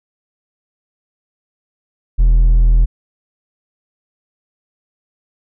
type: tone with hard clipping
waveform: sine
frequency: 41.2 Hz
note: E1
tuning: in tune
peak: -8 dBFS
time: 2.18-2.86 s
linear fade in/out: 20 ms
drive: 3 dB
effects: none